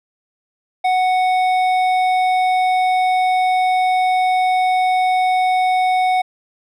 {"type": "tone with hard clipping", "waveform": "sine", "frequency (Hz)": 740, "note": "F#5", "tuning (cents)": 0, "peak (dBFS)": -15, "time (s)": [0.84, 6.22], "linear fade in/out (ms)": 10, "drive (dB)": 9, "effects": []}